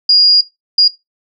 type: tone bursts at uneven times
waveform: sine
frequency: 4854 Hz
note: D#8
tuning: 44 cents flat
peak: -5 dBFS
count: 2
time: 0.09-0.41 / 0.78-0.88 s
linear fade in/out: 5 ms
effects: noise-tail reverb RT60 0.2 s tail -19 dB re dry